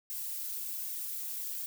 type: noise with flanger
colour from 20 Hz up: violet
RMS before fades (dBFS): -38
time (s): 0.1-1.66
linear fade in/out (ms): 0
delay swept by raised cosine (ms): 1.8 to 3.9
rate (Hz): 1.3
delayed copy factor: +0.95
effects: none